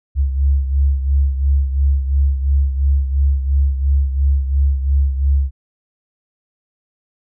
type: beating tone pair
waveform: sine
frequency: 68.5 / 71.4 Hz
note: C#2 / D2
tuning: -20 / -48 cents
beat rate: 2.9 Hz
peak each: -13 / -20 dBFS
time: 0.15-5.51 s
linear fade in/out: 50 ms
effects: none